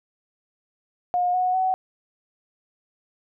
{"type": "tone with pitch steps", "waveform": "sine", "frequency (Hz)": [716, 733.2, 750.7], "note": ["F5", "F#5", "F#5"], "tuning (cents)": [43, -16, 25], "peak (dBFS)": -19, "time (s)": [1.14, 1.74], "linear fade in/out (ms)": 0, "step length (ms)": 200, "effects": []}